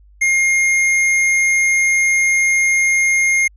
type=tone with hard clipping; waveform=sine; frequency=2131 Hz; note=C7; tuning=31 cents sharp; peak=-13 dBFS; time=0.21-3.48 s; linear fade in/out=10 ms; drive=18 dB; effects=added 50 Hz sine -44 dBFS peak until 3.56 s + low-pass 10000 Hz 12 dB/octave